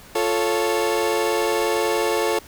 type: chord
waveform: 30% pulse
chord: F augmented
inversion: none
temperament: equal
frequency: 349.2 / 440 / 554.4 Hz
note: F4 / A4 / C#5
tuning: 0 / 0 / 0 cents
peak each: -22 / -19 / -23 dBFS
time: 0.15-2.39 s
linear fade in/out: 5 ms
effects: pink hiss -45 dBFS RMS until 2.47 s